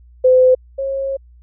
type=tone pair in turn; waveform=sine; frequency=511 / 542.8 Hz; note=C5 / C#5; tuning=-41 / -36 cents; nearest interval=minor second; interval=105 cents; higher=second; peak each=-7 / -18 dBFS; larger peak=first; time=0.24-0.55 / 0.78-1.17 s; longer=second; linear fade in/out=10 ms; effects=added 60 Hz sine -42 dBFS peak until 1.42 s